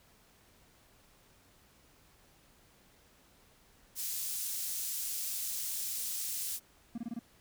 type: high-pass noise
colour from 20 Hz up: pink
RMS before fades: -37 dBFS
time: 3.95-6.6 s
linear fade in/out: 50 ms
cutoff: 7100 Hz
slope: 12 dB/octave
type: tone bursts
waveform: triangle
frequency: 233.1 Hz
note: A#3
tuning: in tune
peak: -33 dBFS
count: 5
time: 6.95-7.192 s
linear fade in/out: 5 ms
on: 30 ms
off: 23 ms
effects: pink hiss -64 dBFS RMS until 7.4 s